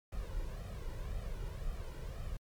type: noise with flanger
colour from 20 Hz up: brown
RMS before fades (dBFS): -40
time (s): 0.12-2.37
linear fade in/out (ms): 5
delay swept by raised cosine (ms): 1.6 to 2.11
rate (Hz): 1.9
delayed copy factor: +0.7
effects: MP3 96 kbps